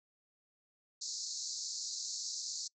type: band-pass noise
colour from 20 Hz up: white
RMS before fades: -41 dBFS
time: 1.01-2.68 s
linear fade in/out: 10 ms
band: 4100 to 7200 Hz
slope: 96 dB/octave
effects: noise-tail reverb RT60 0.1 s tail -24 dB re dry